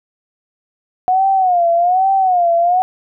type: tone with vibrato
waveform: sine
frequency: 726 Hz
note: F#5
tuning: 33 cents flat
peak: -10 dBFS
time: 1.08-2.82 s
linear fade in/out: 0 ms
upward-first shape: sine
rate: 1.2 Hz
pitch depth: 120 cents each way
effects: none